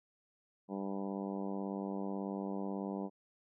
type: harmonic tone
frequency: 98.2 Hz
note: G2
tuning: 4 cents sharp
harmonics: 2 / 3 / 4 / 5 / 6 / 7 / 8 / 9 / 10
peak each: -39 / -43 / -45 / -47 / -49 / -50 / -51 / -52 / -53 dBFS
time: 0.68-3.1 s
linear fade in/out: 50 ms
effects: none